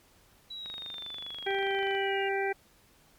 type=exponential sweep; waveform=sine; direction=down; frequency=3930 to 2794 Hz; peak=-38 dBFS; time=0.5-2.29 s; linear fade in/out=10 ms
type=click train; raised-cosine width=0.3 ms; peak=-29 dBFS; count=33; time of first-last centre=0.66-1.95 s; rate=24.8 Hz
type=harmonic tone; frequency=392 Hz; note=G4; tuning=in tune; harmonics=1 / 2 / 4 / 5 / 6; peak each=-30 / -33 / -36 / -37 / -38 dBFS; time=1.46-2.53 s; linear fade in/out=10 ms
effects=pink hiss -62 dBFS RMS until 3.18 s + MP3 96 kbps